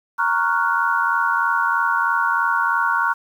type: chord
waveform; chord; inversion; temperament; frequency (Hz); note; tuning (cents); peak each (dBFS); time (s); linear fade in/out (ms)
sine; Gb major seventh; first; equal; 932.3 / 1108.7 / 1396.9 / 1480; Bb5 / Db6 / F6 / Gb6; 0 / 0 / 0 / 0; -22; 0.18-3.14; 20
effects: 8-bit

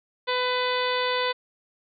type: harmonic tone with a mistuned harmonic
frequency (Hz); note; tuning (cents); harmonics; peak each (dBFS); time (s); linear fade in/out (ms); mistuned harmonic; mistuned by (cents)
500; B4; +21; 1 / 2 / 3 / 4 / 5 / 6 / 7 / 8 / 9; -27 / -28 / -33 / -32 / -36 / -37 / -32 / -38 / -39; 0.27-1.33; 20; 7; +15
effects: none

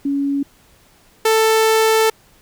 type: tone pair in turn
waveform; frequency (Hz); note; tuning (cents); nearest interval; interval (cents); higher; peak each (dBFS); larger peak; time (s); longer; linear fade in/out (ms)
sine / sawtooth; 280.2 / 442.1; C#4 / A4; +19 / +8; minor sixth; 789; second; -16 / -8; second; 0.05-0.43 / 1.25-2.1; second; 5
effects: pink hiss -52 dBFS RMS until 2.41 s

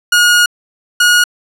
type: tone pair in turn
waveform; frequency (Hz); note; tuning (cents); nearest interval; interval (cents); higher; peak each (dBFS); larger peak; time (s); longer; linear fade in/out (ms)
sawtooth; 1439 / 1444.5; F#6 / F#6; -49 / -42; unison; 7; second; -3; neither; 0.12-0.46 / 1-1.24; first; 5
effects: low-pass 12000 Hz 12 dB/octave

